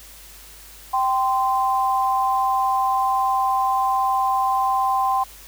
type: tone pair together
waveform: sine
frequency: 780 / 1038.7 Hz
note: G5 / C6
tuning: -9 / -13 cents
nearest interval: perfect fourth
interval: 496 cents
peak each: -20 dBFS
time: 0.93-5.24 s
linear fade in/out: 10 ms
effects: added 50 Hz sine -47 dBFS peak until 5.47 s + white hiss -44 dBFS RMS until 5.47 s